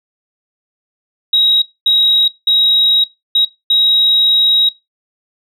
sine tone bursts at uneven times, 3815 Hz, A#7, 39 cents sharp, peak -7 dBFS, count 5, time 1.33-1.62 / 1.86-2.28 / 2.47-3.04 / 3.35-3.45 / 3.7-4.69 s, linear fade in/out 5 ms, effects noise-tail reverb RT60 0.2 s tail -21 dB re dry + tanh soft clip ceiling -3 dBFS

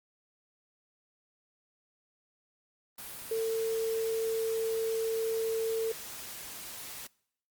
sine tone in noise, 450 Hz, A4, 39 cents sharp, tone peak -28 dBFS, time 3.31-5.92 s, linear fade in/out 5 ms, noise white, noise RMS -43 dBFS, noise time 2.98-7.07 s, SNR +12 dB, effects noise-tail reverb RT60 0.7 s tail -24 dB re dry + Opus 32 kbps

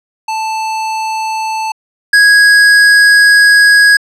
square tone pair in turn, 880 / 1656.6 Hz, A5 / G#6, 0 / -5 cents, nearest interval major seventh, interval 1095 cents, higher second, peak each -15 / -4 dBFS, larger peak second, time 0.28-1.72 / 2.13-3.97 s, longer second, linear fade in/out 5 ms, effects low-pass 8000 Hz 12 dB/octave

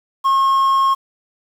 triangle tone, 1081 Hz, C#6, 44 cents flat, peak -10 dBFS, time 0.24-0.95 s, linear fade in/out 20 ms, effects 7-bit

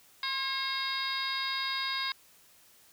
harmonic tone with a mistuned harmonic, 540 Hz, C#5, 45 cents flat, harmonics 2 / 3 / 4 / 5 / 6 / 7 / 8 / 9, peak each -37 / -38 / -38 / -45 / -45 / -36 / -43 / -37 dBFS, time 0.23-2.12 s, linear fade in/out 2 ms, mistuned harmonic 2, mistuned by -27 cents, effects white hiss -60 dBFS RMS until 2.92 s

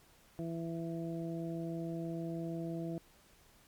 harmonic tone, 166.2 Hz, E3, 15 cents sharp, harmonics 1 / 2 / 3 / 4, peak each -39 / -40 / -49 / -46 dBFS, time 0.39-2.98 s, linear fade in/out 0 ms, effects pink hiss -64 dBFS RMS until 3.67 s + MP3 96 kbps

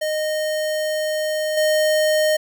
square tone with level steps, 617 Hz, D#5, 15 cents flat, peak -21 / -16 dBFS, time 0.01-2.37 s, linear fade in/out 10 ms, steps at 1.57 s, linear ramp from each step 5 ms, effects none

